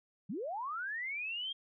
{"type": "linear sweep", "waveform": "sine", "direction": "up", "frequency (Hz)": [155.56, 3246], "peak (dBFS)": -36, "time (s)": [0.29, 1.53], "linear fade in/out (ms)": 10, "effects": []}